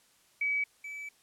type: tone pair in turn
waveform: sine / triangle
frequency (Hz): 2280 / 2301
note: C#7 / D7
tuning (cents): +48 / -36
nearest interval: unison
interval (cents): 16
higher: second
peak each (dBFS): -27 / -37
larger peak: first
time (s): 0.41-0.64 / 0.84-1.09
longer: second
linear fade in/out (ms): 5
effects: white hiss -65 dBFS RMS until 1.22 s + low-pass 11000 Hz 12 dB/octave